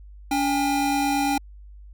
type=tone pair together; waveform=square; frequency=284.3 / 804 Hz; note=C#4 / G5; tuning=+44 / +44 cents; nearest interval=octave + tritone; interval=1800 cents; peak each=-24 dBFS; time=0.31-1.38 s; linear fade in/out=5 ms; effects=added 50 Hz sine -41 dBFS peak until 1.93 s